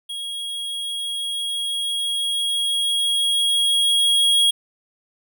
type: tone with level ramp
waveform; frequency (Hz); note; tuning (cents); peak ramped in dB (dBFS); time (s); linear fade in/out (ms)
square; 3298; G#7; -13; -28 to -14; 0.09-4.51; 10
effects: none